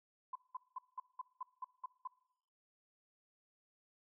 sine tone bursts, 1017 Hz, C6, 50 cents flat, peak -40 dBFS, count 9, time 0.33-2.075 s, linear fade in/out 5 ms, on 25 ms, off 190 ms, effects noise-tail reverb RT60 0.8 s tail -21 dB re dry

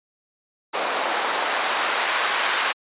white noise with band-pass filter sweep, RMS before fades -23 dBFS, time 0.73-2.73 s, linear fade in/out 20 ms, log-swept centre 690 to 1400 Hz, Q 0.91, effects high-pass 300 Hz 12 dB/octave + resampled to 8000 Hz

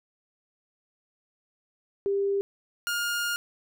sine / sawtooth tone pair in turn, 397.5 / 1416.5 Hz, G4 / F6, +24 / +24 cents, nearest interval octave + minor seventh, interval 2200 cents, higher second, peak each -23 dBFS, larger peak neither, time 2.06-2.41 / 2.87-3.36 s, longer second, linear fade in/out 0 ms, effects none

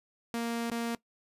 sawtooth tone with dropouts, 233.1 Hz, A#3, in tune, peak -27 dBFS, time 0.34-0.95 s, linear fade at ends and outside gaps 0 ms, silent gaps 0.7-0.716 s, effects noise-tail reverb RT60 0.1 s tail -19 dB re dry + resampled to 32000 Hz

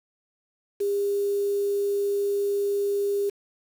sine tone with quantisation, 403.2 Hz, G4, 49 cents sharp, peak -22 dBFS, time 0.8-3.3 s, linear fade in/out 10 ms, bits 7, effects none

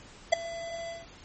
square tone with ADSR envelope, 671 Hz, E5, 31 cents sharp, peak -15 dBFS, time 0.32-1.07 s, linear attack 12 ms, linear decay 7 ms, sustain -21 dB, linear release 180 ms, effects pink hiss -51 dBFS RMS until 1.24 s + MP3 32 kbps

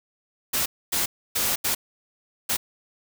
white noise bursts at uneven times, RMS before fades -24 dBFS, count 5, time 0.53-0.66 / 0.92-1.06 / 1.35-1.56 / 1.64-1.75 / 2.49-2.57 s, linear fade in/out 10 ms, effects none

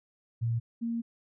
sine tone pair in turn, 116 / 232 Hz, A#2 / A#3, -8 / -8 cents, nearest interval octave, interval 1200 cents, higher second, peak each -26 / -29 dBFS, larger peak first, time 0.41-0.6 / 0.81-1.02 s, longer second, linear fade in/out 20 ms, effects none

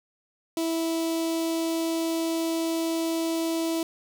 sawtooth tone with notch filter, 328.2 Hz, E4, 8 cents flat, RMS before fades -27 dBFS, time 0.57-3.83 s, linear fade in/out 2 ms, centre 1600 Hz, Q 0.76, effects none

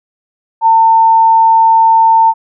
sine tone, 900 Hz, A5, 39 cents sharp, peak -4 dBFS, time 0.61-2.34 s, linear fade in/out 50 ms, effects none

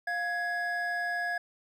triangle tone pair together, 702 / 1669.6 Hz, F5 / G#6, +9 / +9 cents, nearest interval octave + minor third, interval 1500 cents, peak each -32 / -29 dBFS, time 0.07-1.38 s, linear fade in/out 5 ms, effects none

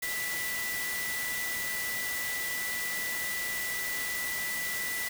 sine tone in noise, 1975.5 Hz, B6, in tune, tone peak -33 dBFS, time 0.02-5.09 s, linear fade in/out 10 ms, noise white, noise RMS -36 dBFS, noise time 0.02-5.09 s, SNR 0 dB, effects none

